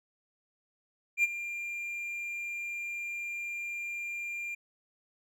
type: tone with ADSR envelope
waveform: triangle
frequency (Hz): 2392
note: D7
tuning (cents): +31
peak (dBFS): -19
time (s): 1.17-4.55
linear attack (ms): 66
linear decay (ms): 27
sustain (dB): -14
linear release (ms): 8
effects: none